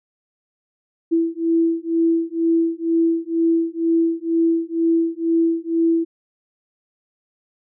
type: beating tone pair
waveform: sine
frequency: 330 / 332.1 Hz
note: E4 / E4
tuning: +2 / +13 cents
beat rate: 2.1 Hz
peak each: -19 / -19 dBFS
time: 1.11-6.05 s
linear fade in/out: 20 ms
effects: none